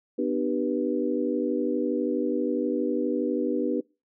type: tone cluster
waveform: sine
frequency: 250.3 / 302.6 / 389.5 / 487.9 Hz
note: B3 / D#4 / G4 / B4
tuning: +23 / -48 / -11 / -21 cents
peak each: -29 / -28 / -30 / -30 dBFS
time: 0.18-3.81 s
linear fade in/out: 10 ms
effects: noise-tail reverb RT60 0.3 s tail -25 dB re dry